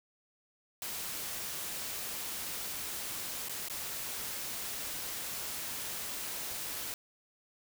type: noise with dropouts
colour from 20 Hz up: white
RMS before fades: -39 dBFS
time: 0.82-6.94 s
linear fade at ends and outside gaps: 1 ms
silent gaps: 3.486-3.494 / 3.685-3.698 s
effects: none